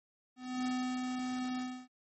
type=tone with ADSR envelope; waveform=square; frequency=253.1 Hz; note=B3; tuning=43 cents sharp; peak=-32 dBFS; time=0.36-1.88 s; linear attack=290 ms; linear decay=340 ms; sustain=-3 dB; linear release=300 ms; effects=MP3 32 kbps